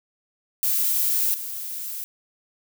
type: noise with level steps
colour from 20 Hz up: violet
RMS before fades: -22 / -32 dBFS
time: 0.63-2.04 s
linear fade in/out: 0 ms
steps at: 1.34 s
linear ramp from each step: 2 ms
effects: none